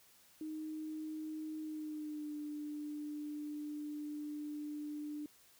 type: tone with pitch glide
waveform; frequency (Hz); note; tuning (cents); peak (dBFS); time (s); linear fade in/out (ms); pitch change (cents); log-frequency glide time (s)
sine; 311.1 to 297.6; D#4 to D4; 0 to +23; -40; 0.41-5.26; 2; -77; 1.61-2.36
effects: white hiss -65 dBFS RMS until 5.59 s